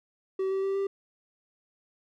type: tone with pitch steps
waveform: triangle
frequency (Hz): 382.1 / 385.9 / 389.7 / 393.5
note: G4 / G4 / G4 / G4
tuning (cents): -44 / -27 / -10 / +7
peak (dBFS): -24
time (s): 0.39-0.87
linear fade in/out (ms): 5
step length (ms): 120
effects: none